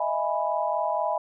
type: chord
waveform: sine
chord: E major seventh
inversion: third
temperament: equal with one note detuned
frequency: 622.3 / 666.5 / 830.6 / 987.8 Hz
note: D#5 / E5 / G#5 / B5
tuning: 0 / +19 / 0 / 0 cents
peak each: -29 dBFS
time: 0-1.18 s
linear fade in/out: 5 ms
effects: none